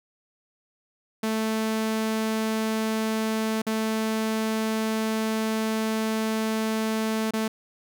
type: tone with dropouts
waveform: sawtooth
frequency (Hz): 220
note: A3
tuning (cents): 0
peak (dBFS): -20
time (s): 1.23-7.48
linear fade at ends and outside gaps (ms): 5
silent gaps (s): 3.619-3.666 / 7.309-7.335
effects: none